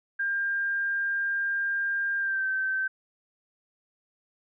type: tone with pitch glide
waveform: sine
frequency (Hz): 1600 to 1547.3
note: G6 to G6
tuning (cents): +35 to -23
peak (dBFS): -25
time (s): 0.19-2.88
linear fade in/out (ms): 10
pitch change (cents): -58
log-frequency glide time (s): 2.18-2.47
effects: none